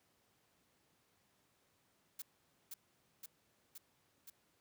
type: noise with echo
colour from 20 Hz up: blue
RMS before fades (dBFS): -45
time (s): 2.19-2.22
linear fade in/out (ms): 5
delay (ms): 520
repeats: 4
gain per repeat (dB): -2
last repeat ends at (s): 4.3
effects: pink hiss -75 dBFS RMS until 4.6 s + high-pass 100 Hz 12 dB/octave